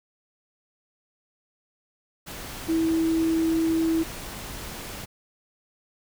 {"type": "tone in noise", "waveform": "sine", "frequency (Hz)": 325.6, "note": "E4", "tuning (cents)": -21, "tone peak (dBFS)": -20, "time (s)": [2.68, 4.04], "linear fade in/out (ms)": 20, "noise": "pink", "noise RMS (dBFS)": -37, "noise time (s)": [2.26, 5.06], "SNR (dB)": 14, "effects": []}